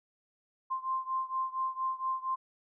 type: beating tone pair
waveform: sine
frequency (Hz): 1046.5 / 1050.8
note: C6 / C6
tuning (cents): 0 / +7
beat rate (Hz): 4.3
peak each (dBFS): -33 / -35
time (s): 0.7-2.36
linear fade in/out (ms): 20
effects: none